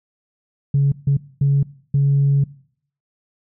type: tone bursts at uneven times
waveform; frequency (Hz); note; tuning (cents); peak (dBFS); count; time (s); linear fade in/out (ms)
sine; 140; C#3; +18; -11; 4; 0.74-0.92 / 1.07-1.17 / 1.41-1.63 / 1.94-2.44; 5
effects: noise-tail reverb RT60 0.6 s tail -21 dB re dry + tanh soft clip ceiling -9 dBFS